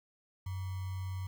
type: tone with sample-and-hold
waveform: sine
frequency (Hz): 93.7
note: F#2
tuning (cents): +22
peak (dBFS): -35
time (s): 0.46-1.27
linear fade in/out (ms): 5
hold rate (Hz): 1050
effects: none